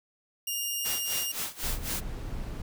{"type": "tone", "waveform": "10% pulse", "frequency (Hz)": 2827, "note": "F7", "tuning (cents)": 20, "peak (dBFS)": -21, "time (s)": [0.47, 1.32], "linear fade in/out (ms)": 5}
{"type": "noise with tremolo", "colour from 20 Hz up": "white", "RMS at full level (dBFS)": -32, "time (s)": [0.84, 2.01], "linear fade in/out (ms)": 20, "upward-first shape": "sine", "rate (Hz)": 3.9, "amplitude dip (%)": 90}
{"type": "noise", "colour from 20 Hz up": "brown", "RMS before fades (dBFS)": -35, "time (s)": [1.63, 2.62], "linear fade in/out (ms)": 5}
{"effects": []}